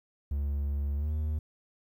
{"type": "tone with pitch glide", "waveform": "triangle", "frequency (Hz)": [71.1, 77.09], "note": ["C#2", "D#2"], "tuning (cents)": [45, -15], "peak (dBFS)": -26, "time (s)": [0.31, 1.39], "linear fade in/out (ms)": 5, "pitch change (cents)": 140, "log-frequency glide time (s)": [0.96, 1.11], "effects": ["11-bit"]}